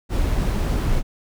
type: noise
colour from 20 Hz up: brown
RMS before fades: -20 dBFS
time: 0.09-1.03 s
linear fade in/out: 50 ms
effects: none